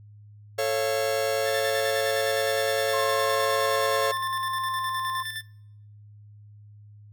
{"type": "chord", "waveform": "45% pulse", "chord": "A augmented", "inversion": "none", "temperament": "just", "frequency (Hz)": [440, 550, 687.5], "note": ["A4", "C#5", "E#5"], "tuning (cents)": [0, -14, -27], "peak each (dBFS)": [-29, -26, -31], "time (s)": [0.58, 4.12], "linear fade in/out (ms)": 10}
{"type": "tone with tremolo", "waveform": "25% pulse", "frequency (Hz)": 1770, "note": "A6", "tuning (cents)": 10, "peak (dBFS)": -26, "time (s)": [1.44, 5.43], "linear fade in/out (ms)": 50, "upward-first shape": "square", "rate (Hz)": 9.7, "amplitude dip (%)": 50}
{"type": "tone with pitch glide", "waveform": "sine", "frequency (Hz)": [1068, 1048.4], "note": ["C6", "C6"], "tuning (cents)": [35, 3], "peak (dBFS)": -27, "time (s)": [2.93, 5.23], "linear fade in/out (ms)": 10, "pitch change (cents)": -32, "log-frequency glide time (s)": [3.64, 4.91]}
{"effects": ["noise-tail reverb RT60 0.8 s tail -24 dB re dry", "added 104 Hz sine -46 dBFS peak until 7.12 s"]}